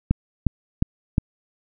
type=click train; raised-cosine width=5 ms; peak=-5 dBFS; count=4; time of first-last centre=0.11-1.181 s; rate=2.8 Hz; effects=none